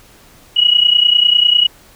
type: tone pair together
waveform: sine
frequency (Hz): 2895 / 2925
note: F#7 / F#7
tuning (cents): -38 / -21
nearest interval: unison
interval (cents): 17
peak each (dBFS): -11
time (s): 0.56-1.67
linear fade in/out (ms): 10
effects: pink hiss -45 dBFS RMS until 1.95 s